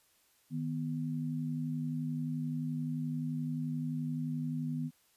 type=tone pair together; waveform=sine; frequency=155.56 / 247.1 Hz; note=D#3 / B3; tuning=0 / +1 cents; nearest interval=minor sixth; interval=801 cents; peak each=-35 / -36 dBFS; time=0.5-4.91 s; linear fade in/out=50 ms; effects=white hiss -69 dBFS RMS until 5.16 s + resampled to 32000 Hz